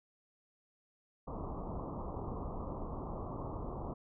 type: low-pass noise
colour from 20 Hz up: pink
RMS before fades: -41 dBFS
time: 1.27-3.94 s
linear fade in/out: 10 ms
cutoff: 1200 Hz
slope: 96 dB/octave
effects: none